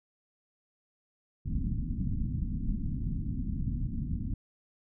pink low-pass noise, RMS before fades -32 dBFS, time 1.45-4.34 s, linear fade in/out 5 ms, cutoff 260 Hz, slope 48 dB/octave, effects none

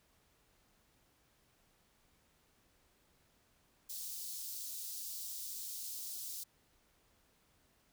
white high-pass noise, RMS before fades -44 dBFS, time 3.89-6.44 s, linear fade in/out 10 ms, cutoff 4200 Hz, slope 24 dB/octave, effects pink hiss -72 dBFS RMS until 7.92 s

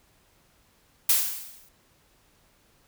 blue noise with exponential decay, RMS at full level -18 dBFS, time 1.09-1.69 s, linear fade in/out 5 ms, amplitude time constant 130 ms, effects pink hiss -63 dBFS RMS until 2.87 s

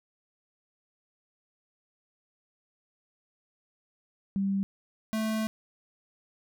sine / square tone pair in turn, 196 / 219.1 Hz, G3 / A3, 0 / -7 cents, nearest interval major second, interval 193 cents, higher second, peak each -25 / -28 dBFS, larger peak first, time 4.36-4.63 / 5.13-5.47 s, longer second, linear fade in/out 0 ms, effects none

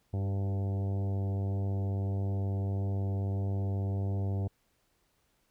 harmonic tone with a mistuned harmonic, 98.4 Hz, G2, 7 cents sharp, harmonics 1 / 2 / 3 / 4 / 5 / 6 / 7 / 8 / 9, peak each -29 / -40 / -45 / -45 / -48 / -51 / -49 / -56 / -58 dBFS, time 0.13-4.48 s, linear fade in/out 10 ms, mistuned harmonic 4, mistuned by -17 cents, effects pink hiss -73 dBFS RMS until 5.5 s

